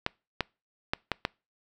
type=clicks; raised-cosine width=0.3 ms; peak=-10 dBFS; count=5; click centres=0.064 / 0.407 / 0.935 / 1.117 / 1.251 s; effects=noise-tail reverb RT60 0.3 s tail -26 dB re dry